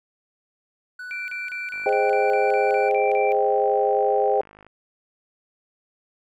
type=tone; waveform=triangle; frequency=1484 Hz; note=F#6; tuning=5 cents sharp; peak=-31 dBFS; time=0.99-2.89 s; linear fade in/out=5 ms
type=tone bursts; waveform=sine; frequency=2349 Hz; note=D7; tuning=in tune; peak=-29 dBFS; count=11; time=1.11-3.32 s; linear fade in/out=0 ms; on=170 ms; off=34 ms
type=click train; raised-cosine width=0.5 ms; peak=-32 dBFS; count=152; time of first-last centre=1.74-4.666 s; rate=51.6 Hz
type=chord; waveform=sine; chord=Ab major seventh; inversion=none; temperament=equal; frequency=415.3 / 523.3 / 622.3 / 784 Hz; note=Ab4 / C5 / Eb5 / G5; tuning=0 / 0 / 0 / 0 cents; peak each=-22 / -23 / -26 / -22 dBFS; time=1.86-4.41 s; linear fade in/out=2 ms
effects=none